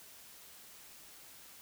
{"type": "silence", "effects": ["white hiss -55 dBFS RMS until 1.61 s"]}